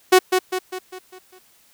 sawtooth tone with echo, 370 Hz, F#4, in tune, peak -5 dBFS, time 0.12-0.19 s, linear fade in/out 10 ms, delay 200 ms, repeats 6, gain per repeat -6 dB, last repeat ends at 1.39 s, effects white hiss -56 dBFS RMS until 1.73 s

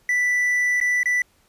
triangle tone with dropouts, 1975.5 Hz, B6, in tune, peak -16 dBFS, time 0.09-1.22 s, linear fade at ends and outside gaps 2 ms, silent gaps 0.802-0.812 / 1.032-1.057 s, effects pink hiss -61 dBFS RMS until 1.48 s + resampled to 32000 Hz

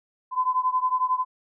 sine beating tone pair, 1013 / 1024 Hz, B5 / C6, +44 / -38 cents, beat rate 11 Hz, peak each -23 / -25 dBFS, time 0.31-1.25 s, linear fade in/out 50 ms, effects none

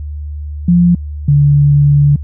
sine tone pair in turn, 174.61 / 144.13 Hz, F3 / D3, 0 / -32 cents, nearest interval minor third, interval 332 cents, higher first, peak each -5 dBFS, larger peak neither, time 0.68-0.95 / 1.28-2.16 s, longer second, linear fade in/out 5 ms, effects added 74 Hz sine -20 dBFS peak until 2.23 s

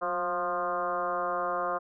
sine tone with frequency modulation, 880 Hz, A5, in tune, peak -27 dBFS, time 0.01-1.79 s, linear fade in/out 20 ms, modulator 174 Hz, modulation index 2.6, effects none

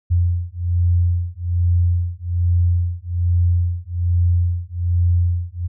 sine beating tone pair, 86.8 / 88 Hz, F2 / F2, -10 / +14 cents, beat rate 1.2 Hz, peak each -18 dBFS, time 0.1-5.68 s, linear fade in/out 20 ms, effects none

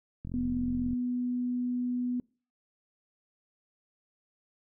click train, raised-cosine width 5 ms, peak -27 dBFS, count 31, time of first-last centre 0.25-0.932 s, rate 44 Hz
sine tone, 246.9 Hz, B3, in tune, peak -28 dBFS, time 0.34-2.2 s, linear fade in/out 2 ms
effects noise-tail reverb RT60 0.4 s tail -26 dB re dry

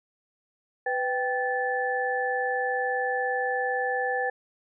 sine tone cluster, 499.7 / 782 / 1743 Hz, B4 / G5 / A6, +20 / -4 / -17 cents, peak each -29 dBFS, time 0.86-4.3 s, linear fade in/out 5 ms, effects none

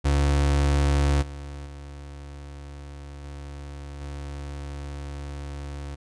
35% pulse tone with level steps, 71.2 Hz, C#2, 47 cents sharp, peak -17 / -33 / -36 / -34 / -31 dBFS, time 0.04-5.96 s, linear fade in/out 20 ms, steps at 1.21 / 1.65 / 3.23 / 4 s, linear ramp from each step 20 ms, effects resampled to 22050 Hz

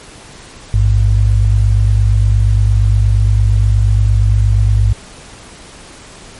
sine tone pair together, 55.03 / 103.6 Hz, A1 / G#2, +1 / -4 cents, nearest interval major seventh, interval 1095 cents, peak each -10 dBFS, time 0.74-4.93 s, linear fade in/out 0 ms, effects pink hiss -36 dBFS RMS until 6.39 s + MP3 48 kbps

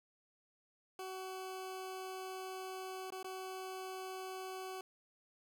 20% pulse tone with dropouts, 376.2 Hz, F#4, 29 cents sharp, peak -38 dBFS, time 0.99-4.81 s, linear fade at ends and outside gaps 2 ms, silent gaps 3.104-3.122 / 3.229-3.244 s, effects none

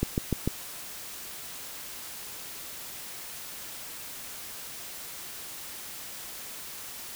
click train, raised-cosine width 3 ms, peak -12 dBFS, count 4, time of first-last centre 0.03-0.476 s, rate 6.73 Hz, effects white hiss -41 dBFS RMS until 7.15 s

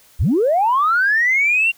sine linear sweep, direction up, 38.19 to 2789 Hz, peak -12 dBFS, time 0.19-1.72 s, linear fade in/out 20 ms, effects tanh soft clip ceiling -8 dBFS + white hiss -51 dBFS RMS until 1.77 s

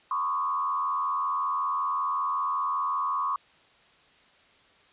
sine tone with frequency modulation, 1108.7 Hz, C#6, in tune, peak -25 dBFS, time 0.11-3.36 s, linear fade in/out 2 ms, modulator 85.3 Hz, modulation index 1.1, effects white hiss -59 dBFS RMS until 4.92 s + resampled to 8000 Hz

